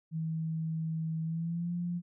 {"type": "tone with pitch glide", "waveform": "sine", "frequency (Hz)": [160.8, 174.34], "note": ["E3", "F3"], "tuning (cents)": [-43, -3], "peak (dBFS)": -31, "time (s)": [0.11, 2.02], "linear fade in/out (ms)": 50, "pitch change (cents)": 140, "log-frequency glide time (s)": [1.23, 1.73], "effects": []}